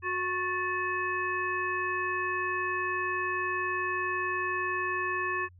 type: harmonic tone with a mistuned harmonic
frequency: 365.8 Hz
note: F#4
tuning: 20 cents flat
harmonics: 1 / 3 / 5 / 7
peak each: -36 / -32 / -32 / -37 dBFS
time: 0.02-5.49 s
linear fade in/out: 50 ms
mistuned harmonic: 5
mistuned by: -71 cents
effects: added 89 Hz sine -52 dBFS peak until 5.59 s